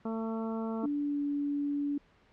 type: harmonic tone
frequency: 224.1 Hz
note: A3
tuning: 32 cents sharp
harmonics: 1 / 2 / 3 / 4 / 5 / 6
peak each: -33 / -39 / -43 / -45 / -47 / -49 dBFS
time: 0.05-0.86 s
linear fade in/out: 5 ms
type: tone with pitch glide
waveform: sine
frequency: 290 to 287.2 Hz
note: D4 to D4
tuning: -22 to -39 cents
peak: -29 dBFS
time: 0.83-1.98 s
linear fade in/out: 5 ms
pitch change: -17 cents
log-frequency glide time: 1.02-1.22 s
effects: pink hiss -64 dBFS RMS until 2.32 s + low-pass 3000 Hz 12 dB/octave